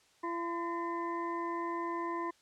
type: harmonic tone with a mistuned harmonic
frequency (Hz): 340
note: F4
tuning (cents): -46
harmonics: 1 / 2 / 3 / 5 / 6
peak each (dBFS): -37 / -46 / -36 / -48 / -51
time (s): 0.23-2.31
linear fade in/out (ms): 10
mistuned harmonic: 5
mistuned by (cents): +100
effects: white hiss -66 dBFS RMS until 2.41 s + low-pass 7000 Hz 12 dB/octave